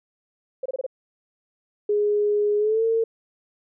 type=tone bursts; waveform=sine; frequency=525 Hz; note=C5; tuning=6 cents sharp; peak=-24 dBFS; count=5; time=0.63-0.865 s; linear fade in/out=5 ms; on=27 ms; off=25 ms
type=tone with pitch glide; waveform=sine; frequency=415.3 to 452.9 Hz; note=G#4 to A#4; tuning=0 to -50 cents; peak=-18 dBFS; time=1.89-3.04 s; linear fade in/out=5 ms; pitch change=+150 cents; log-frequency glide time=2.58-2.83 s
effects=none